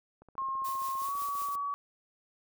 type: click train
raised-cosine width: 1 ms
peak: -40 dBFS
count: 21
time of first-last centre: 0.22-1.553 s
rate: 15 Hz
type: tone with pitch glide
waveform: sine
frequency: 1071 to 1134.7 Hz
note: C6 to C#6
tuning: +40 to +40 cents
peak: -31 dBFS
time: 0.38-1.74 s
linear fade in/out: 0 ms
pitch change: +100 cents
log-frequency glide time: 0.98-1.14 s
type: noise with tremolo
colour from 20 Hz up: blue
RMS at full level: -42 dBFS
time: 0.64-1.56 s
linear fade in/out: 10 ms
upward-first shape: triangle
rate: 5.5 Hz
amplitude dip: 60%
effects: none